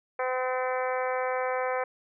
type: harmonic tone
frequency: 255.5 Hz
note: C4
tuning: 41 cents flat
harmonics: 2 / 3 / 4 / 5 / 6 / 7 / 8 / 9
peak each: -29 / -33 / -35 / -37 / -39 / -40 / -41 / -42 dBFS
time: 0.19-1.84 s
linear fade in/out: 5 ms
effects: none